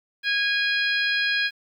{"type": "harmonic tone with a mistuned harmonic", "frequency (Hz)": 822, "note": "G#5", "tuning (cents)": -18, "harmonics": [2, 3, 4, 5, 6], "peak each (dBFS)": [-23, -27, -29, -31, -33], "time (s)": [0.23, 1.51], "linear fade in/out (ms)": 50, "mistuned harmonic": 6, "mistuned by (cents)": 20, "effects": ["9-bit"]}